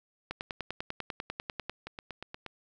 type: two click trains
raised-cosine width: 0.3 ms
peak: -24 / -19 dBFS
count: 6 / 15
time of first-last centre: 1.87-2.463 / 0.31-1.696 s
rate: 8.43 / 10.1 Hz
effects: none